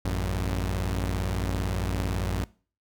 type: tone pair together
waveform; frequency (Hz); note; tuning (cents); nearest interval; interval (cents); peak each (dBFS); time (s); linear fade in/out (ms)
sawtooth; 55.09 / 92.5; A1 / F#2; +3 / 0; major sixth; 897; -25; 0.05-2.44; 0
effects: noise-tail reverb RT60 0.4 s tail -21 dB re dry